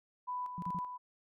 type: tone with tremolo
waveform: sine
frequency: 994 Hz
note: B5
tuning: 11 cents sharp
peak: -35 dBFS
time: 0.27-0.98 s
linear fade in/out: 20 ms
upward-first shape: square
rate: 2.6 Hz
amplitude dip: 50%
type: tone bursts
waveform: sine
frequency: 174.61 Hz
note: F3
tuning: in tune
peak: -38 dBFS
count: 3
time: 0.58-0.788 s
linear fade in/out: 0 ms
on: 42 ms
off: 41 ms
effects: none